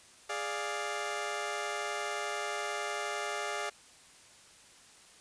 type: chord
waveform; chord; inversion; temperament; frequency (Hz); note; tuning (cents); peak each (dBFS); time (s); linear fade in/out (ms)
15% pulse; D diminished; second; equal; 415.3 / 587.3 / 698.5; Ab4 / D5 / F5; 0 / 0 / 0; -32; 0.29-3.7; 10
effects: white hiss -57 dBFS RMS until 5.2 s + resampled to 22050 Hz